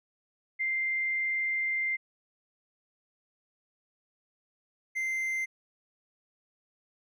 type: tone pair in turn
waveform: sine / triangle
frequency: 2093 / 2083 Hz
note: C7 / C7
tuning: 0 / -8 cents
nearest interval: unison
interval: 8 cents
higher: first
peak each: -27 dBFS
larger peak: neither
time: 0.59-1.97 / 4.95-5.46 s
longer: first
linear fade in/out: 20 ms
effects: none